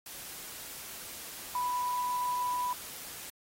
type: tone in noise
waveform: sine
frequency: 989 Hz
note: B5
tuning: 2 cents sharp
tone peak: -29 dBFS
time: 1.55-2.73 s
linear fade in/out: 2 ms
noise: white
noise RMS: -44 dBFS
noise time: 0.06-3.3 s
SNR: +12 dB
effects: AAC 48 kbps